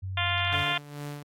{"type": "tone", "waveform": "sine", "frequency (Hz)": 94.6, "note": "F#2", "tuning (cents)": 39, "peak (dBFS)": -31, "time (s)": [0.02, 0.64], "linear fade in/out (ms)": 20}
{"type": "harmonic tone", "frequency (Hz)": 349.2, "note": "F4", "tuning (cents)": 0, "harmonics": [2, 3, 4, 5, 6, 7, 8, 9, 10], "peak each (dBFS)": [-34, -34, -34, -34, -34, -34, -34, -34, -34], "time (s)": [0.17, 0.78], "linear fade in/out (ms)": 5}
{"type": "tone with tremolo", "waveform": "sawtooth", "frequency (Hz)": 145.6, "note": "D3", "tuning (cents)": -15, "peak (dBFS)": -30, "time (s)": [0.52, 1.23], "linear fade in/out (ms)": 5, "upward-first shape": "sine", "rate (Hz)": 2.3, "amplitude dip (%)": 70}
{"effects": ["AAC 64 kbps"]}